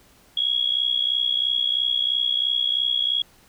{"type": "tone with amplitude modulation", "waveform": "sine", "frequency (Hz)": 3322, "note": "G#7", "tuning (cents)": 0, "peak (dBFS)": -16, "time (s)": [0.37, 3.22], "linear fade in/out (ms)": 5, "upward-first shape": "sine", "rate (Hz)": 63, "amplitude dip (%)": 80, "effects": ["pink hiss -55 dBFS RMS until 3.48 s"]}